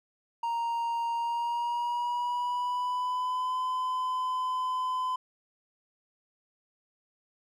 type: tone with pitch glide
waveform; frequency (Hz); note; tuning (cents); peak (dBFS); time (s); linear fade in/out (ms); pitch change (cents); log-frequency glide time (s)
triangle; 932.3 to 1016.7; A#5 to B5; 0 to +50; -26; 0.43-5.16; 5; +150; 1.14-3.57
effects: none